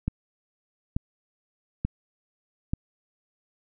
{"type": "click train", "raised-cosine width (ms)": 5, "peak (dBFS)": -13, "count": 4, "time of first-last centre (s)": [0.08, 2.735], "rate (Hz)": 1.13, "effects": []}